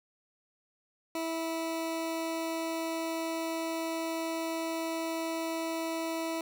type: tone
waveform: 20% pulse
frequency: 327 Hz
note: E4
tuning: 14 cents flat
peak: -27 dBFS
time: 1.15-6.41 s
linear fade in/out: 2 ms
effects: none